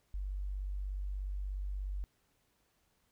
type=tone; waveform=sine; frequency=48.38 Hz; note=G1; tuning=22 cents flat; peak=-35 dBFS; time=0.14-2.04 s; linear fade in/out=0 ms; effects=pink hiss -75 dBFS RMS until 3.11 s